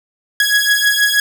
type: beating tone pair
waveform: sawtooth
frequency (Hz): 1664 / 1670.3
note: G#6 / G#6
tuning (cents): +3 / +9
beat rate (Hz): 6.3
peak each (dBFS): -11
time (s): 0.4-1.2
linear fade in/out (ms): 2
effects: 7-bit